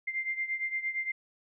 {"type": "beating tone pair", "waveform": "sine", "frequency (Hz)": [2093, 2101.7], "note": ["C7", "C7"], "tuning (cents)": [0, 7], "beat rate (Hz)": 8.7, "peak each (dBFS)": [-32, -36], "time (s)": [0.07, 1.12], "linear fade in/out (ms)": 10, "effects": []}